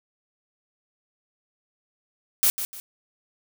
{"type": "noise with echo", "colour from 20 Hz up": "blue", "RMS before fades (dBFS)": -19, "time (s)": [2.43, 2.5], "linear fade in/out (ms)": 0, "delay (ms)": 150, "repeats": 2, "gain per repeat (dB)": -10, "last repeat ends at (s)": 2.8, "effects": []}